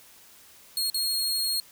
sawtooth tone with dropouts, 4278 Hz, C8, 38 cents sharp, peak -22 dBFS, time 0.77-1.6 s, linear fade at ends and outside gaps 1 ms, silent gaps 0.9-0.944 s, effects white hiss -53 dBFS RMS until 1.71 s

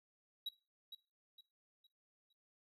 triangle tone with echo, 3871 Hz, B7, 35 cents flat, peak -37 dBFS, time 0.46-0.49 s, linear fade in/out 5 ms, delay 460 ms, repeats 4, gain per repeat -9 dB, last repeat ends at 2.33 s, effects noise-tail reverb RT60 0.3 s tail -17 dB re dry

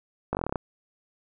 slowing click train, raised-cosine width 1 ms, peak -13 dBFS, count 10, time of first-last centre 0.33-0.558 s, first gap 19 ms, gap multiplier 1.07, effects none

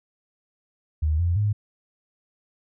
sine tone with pitch steps, 77.1 / 86.5 / 104.3 Hz, D#2 / F2 / G#2, -15 / -16 / +8 cents, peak -19 dBFS, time 1.02-1.53 s, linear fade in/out 10 ms, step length 170 ms, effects none

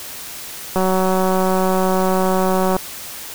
click train, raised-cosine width 1 ms, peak -5 dBFS, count 376, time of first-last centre 0.76-2.765 s, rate 187 Hz, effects white hiss -32 dBFS RMS until 3.34 s

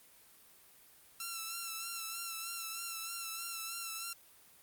5% pulse tone with vibrato, 1346 Hz, E6, 36 cents sharp, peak -28 dBFS, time 1.2-4.13 s, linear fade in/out 2 ms, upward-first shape sine, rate 3.2 Hz, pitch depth 38 cents each way, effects white hiss -61 dBFS RMS until 4.62 s + Opus 32 kbps

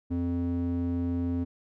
square tone with band-pass filter, 86.7 Hz, F2, 12 cents flat, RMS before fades -29 dBFS, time 0.1-1.45 s, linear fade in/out 20 ms, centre 210 Hz, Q 4.8, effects none

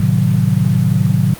sine chord, A diminished seventh, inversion none, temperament equal with one note detuned, 110 / 130.81 / 153.51 / 185 Hz, A2 / C3 / Eb3 / Gb3, 0 / 0 / -23 / 0 cents, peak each -16 dBFS, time 0-1.34 s, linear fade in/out 5 ms, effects pink hiss -33 dBFS RMS until 1.39 s + Opus 32 kbps

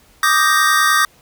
square chord, Eb major seventh, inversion third, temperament equal, 1174.7 / 1244.5 / 1568 / 1864.7 Hz, D6 / Eb6 / G6 / Bb6, 0 / 0 / 0 / 0 cents, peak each -18 dBFS, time 0.23-1.05 s, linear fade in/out 2 ms, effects pink hiss -51 dBFS RMS until 1.21 s

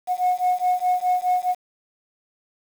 sine beating tone pair, 725 / 729.8 Hz, F#5 / F#5, -35 / -24 cents, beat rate 4.8 Hz, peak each -20 dBFS, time 0.07-1.55 s, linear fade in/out 50 ms, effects tanh soft clip ceiling -14 dBFS + 7-bit

